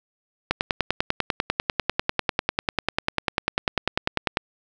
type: click train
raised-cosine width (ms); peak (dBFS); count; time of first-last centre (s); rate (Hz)
0.3; -4; 40; 0.51-4.371; 10.1
effects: none